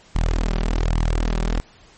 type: tone with flanger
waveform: sawtooth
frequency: 40.33 Hz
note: E1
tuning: 37 cents flat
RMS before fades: -20 dBFS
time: 0.15-1.6 s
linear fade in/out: 0 ms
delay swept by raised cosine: 0.96 to 5.26 ms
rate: 1.2 Hz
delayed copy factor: +0.6
effects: pink hiss -50 dBFS RMS until 1.97 s + MP3 32 kbps